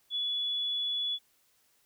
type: tone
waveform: sine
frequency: 3414 Hz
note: G#7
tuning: 47 cents sharp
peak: -29 dBFS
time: 0.1-1.19 s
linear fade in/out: 50 ms
effects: white hiss -69 dBFS RMS until 1.85 s